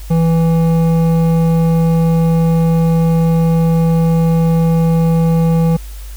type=tone with hard clipping; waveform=triangle; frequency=164.81 Hz; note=E3; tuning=in tune; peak=-11 dBFS; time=0.1-5.77 s; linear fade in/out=10 ms; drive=14 dB; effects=added 50 Hz sine -26 dBFS peak until 6.16 s + white hiss -40 dBFS RMS until 6.16 s